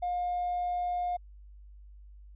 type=tone with hard clipping; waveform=sine; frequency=712 Hz; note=F5; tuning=33 cents sharp; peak=-29 dBFS; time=0.02-1.17 s; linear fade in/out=10 ms; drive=1 dB; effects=added 50 Hz sine -48 dBFS peak until 2.35 s + resampled to 8000 Hz